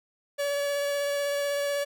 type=tone with vibrato; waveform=45% pulse; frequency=570 Hz; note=C#5; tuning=48 cents sharp; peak=-26 dBFS; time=0.38-1.85 s; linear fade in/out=20 ms; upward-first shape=triangle; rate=16 Hz; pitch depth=14 cents each way; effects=none